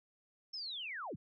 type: linear sweep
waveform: sine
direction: down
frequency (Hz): 5410 to 65.41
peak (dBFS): -40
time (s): 0.53-1.16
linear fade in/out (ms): 10
effects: none